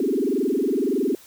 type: tone with frequency modulation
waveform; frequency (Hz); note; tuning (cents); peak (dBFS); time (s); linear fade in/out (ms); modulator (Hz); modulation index
sine; 332; E4; +12; -19; 0-1.15; 2; 21.7; 4.1
effects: white hiss -49 dBFS RMS until 1.26 s + high-pass 60 Hz 12 dB/octave